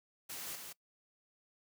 white noise with echo, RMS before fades -44 dBFS, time 0.29-0.56 s, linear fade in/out 10 ms, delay 170 ms, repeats 1, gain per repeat -4 dB, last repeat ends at 0.73 s, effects noise-tail reverb RT60 0.1 s tail -21 dB re dry + high-pass 100 Hz 12 dB/octave

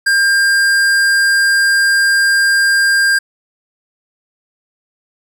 sine tone with hard clipping, 1600 Hz, G6, 35 cents sharp, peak -11 dBFS, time 0.06-3.19 s, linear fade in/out 10 ms, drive 15 dB, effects none

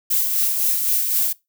violet noise with tremolo, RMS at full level -18 dBFS, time 0.1-1.33 s, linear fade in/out 10 ms, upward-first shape sine, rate 3.9 Hz, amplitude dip 40%, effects noise-tail reverb RT60 0.2 s tail -21 dB re dry

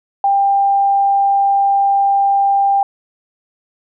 sine tone, 794 Hz, G5, 22 cents sharp, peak -10 dBFS, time 0.24-2.83 s, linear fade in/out 2 ms, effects none

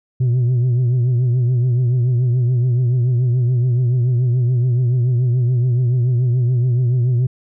sine tone with vibrato, 123.47 Hz, B2, in tune, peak -10 dBFS, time 0.2-7.27 s, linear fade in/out 10 ms, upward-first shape triangle, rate 7 Hz, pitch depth 94 cents each way, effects tanh soft clip ceiling -12 dBFS

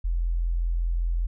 sine tone, 42.56 Hz, F1, 44 cents flat, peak -22 dBFS, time 0.04-1.27 s, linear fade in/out 10 ms, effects none

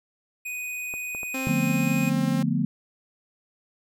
square tone, 2489 Hz, D#7, in tune, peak -31 dBFS, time 0.45-2.1 s, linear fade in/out 10 ms
clicks, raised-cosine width 1 ms, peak -25 dBFS, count 4, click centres 0.939 / 1.149 / 1.232 / 1.487 s
sawtooth tone with pitch glide, 263.2 to 266 Hz, C4 to C4, +10 to +29 cents, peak -25 dBFS, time 1.34-2.43 s, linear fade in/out 5 ms, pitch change +19 cents, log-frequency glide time 1.59-1.95 s
sine chord, B half-diminished seventh, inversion first, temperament just, 148.16 / 177.8 / 222.2 / 246.9 Hz, D3 / F3 / A3 / B3, +16 / +31 / +17 / 0 cents, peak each -27 dBFS, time 1.47-2.65 s, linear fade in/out 0 ms
effects none

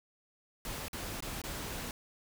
pink noise with dropouts, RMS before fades -40 dBFS, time 0.65-1.91 s, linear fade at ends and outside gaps 1 ms, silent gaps 0.883-0.931 / 1.205-1.224 / 1.417-1.438 s, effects none

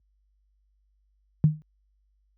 sine tone with exponential decay, 153.6 Hz, D#3, 22 cents flat, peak -11 dBFS, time 1.44-1.62 s, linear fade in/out 0 ms, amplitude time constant 39 ms, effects added 50 Hz sine -56 dBFS peak until 2.37 s + high-pass 80 Hz 12 dB/octave

